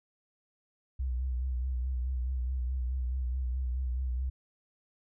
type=tone with vibrato; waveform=sine; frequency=63.2 Hz; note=B1; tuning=41 cents sharp; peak=-29 dBFS; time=0.99-4.3 s; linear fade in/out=10 ms; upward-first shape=sine; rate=4.7 Hz; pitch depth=61 cents each way; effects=none